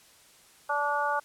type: harmonic tone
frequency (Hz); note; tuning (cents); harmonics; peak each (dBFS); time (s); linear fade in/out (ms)
290.2; D4; -21; 2 / 3 / 4 / 5; -33 / -29 / -31 / -31; 0.69-1.2; 10
effects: white hiss -57 dBFS RMS until 1.24 s + low-pass 11000 Hz 12 dB/octave